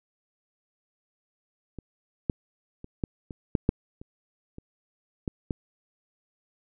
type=clicks; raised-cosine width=3 ms; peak=-25 / -11 / -27 / -14 / -25 / -9 / -7 / -29 / -28 / -16 / -15 dBFS; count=11; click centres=1.787 / 2.298 / 2.844 / 3.038 / 3.308 / 3.552 / 3.691 / 4.015 / 4.584 / 5.278 / 5.508 s; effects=none